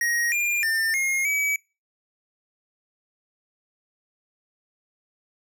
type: tone with pitch steps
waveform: square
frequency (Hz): 1883 / 2403 / 1798 / 2142 / 2282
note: A#6 / D7 / A6 / C7 / C#7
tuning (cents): +17 / +39 / +37 / +40 / +50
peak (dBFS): -22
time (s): 0.01-1.56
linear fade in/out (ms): 2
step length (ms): 310
effects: noise-tail reverb RT60 0.3 s tail -26 dB re dry